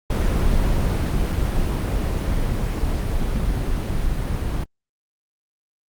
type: noise with level ramp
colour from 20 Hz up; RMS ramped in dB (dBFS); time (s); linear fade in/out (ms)
brown; -18 to -23; 0.1-4.64; 5
effects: Opus 24 kbps